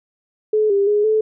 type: tone with pitch steps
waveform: sine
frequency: 428.9 / 399 / 416 / 434.3 Hz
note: A4 / G4 / G#4 / A4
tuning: -44 / +31 / +3 / -23 cents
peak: -13 dBFS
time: 0.53-1.21 s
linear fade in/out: 5 ms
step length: 170 ms
effects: none